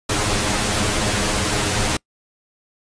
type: noise with comb filter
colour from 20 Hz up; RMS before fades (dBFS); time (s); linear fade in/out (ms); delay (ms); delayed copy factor
pink; -20; 0.09-1.97; 5; 9.6; +0.65
effects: noise-tail reverb RT60 0.1 s tail -26 dB re dry + resampled to 22050 Hz